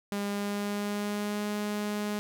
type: tone with pitch glide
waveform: sawtooth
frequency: 202.5 to 208.1 Hz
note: G#3 to G#3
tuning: -43 to +4 cents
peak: -26 dBFS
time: 0.12-2.19 s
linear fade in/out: 0 ms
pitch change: +47 cents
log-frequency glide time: 0.27-1.48 s
effects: none